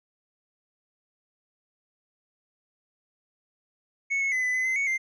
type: tone with pitch steps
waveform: triangle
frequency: 2206 / 2189 / 2023 / 2002 / 2026 / 2058 / 2221 / 2092 Hz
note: C#7 / C#7 / B6 / B6 / B6 / C7 / C#7 / C7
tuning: -9 / -22 / +41 / +23 / +44 / -29 / +3 / -1 cents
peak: -22 dBFS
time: 4.1-4.98 s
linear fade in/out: 20 ms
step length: 110 ms
effects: resampled to 22050 Hz